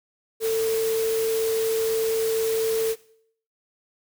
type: tone in noise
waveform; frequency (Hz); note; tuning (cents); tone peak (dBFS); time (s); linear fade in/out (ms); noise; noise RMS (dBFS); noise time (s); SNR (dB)
sine; 447; A4; +27; -20; 0.4-2.96; 50; white; -33; 0.4-2.96; +10
effects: noise-tail reverb RT60 0.6 s tail -18 dB re dry